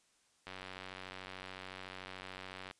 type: click train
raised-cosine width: 0.3 ms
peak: -29 dBFS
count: 211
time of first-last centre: 0.47-2.711 s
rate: 93.7 Hz
effects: white hiss -72 dBFS RMS until 2.79 s + resampled to 22050 Hz